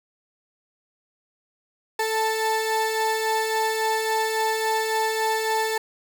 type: tone pair together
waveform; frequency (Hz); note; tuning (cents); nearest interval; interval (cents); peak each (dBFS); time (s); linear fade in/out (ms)
30% pulse; 440 / 883.6; A4 / A5; 0 / +7; octave; 1207; -22; 1.99-5.78; 5
effects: none